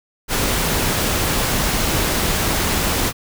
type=noise; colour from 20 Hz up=pink; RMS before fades=-19 dBFS; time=0.28-3.13 s; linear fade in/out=50 ms; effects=none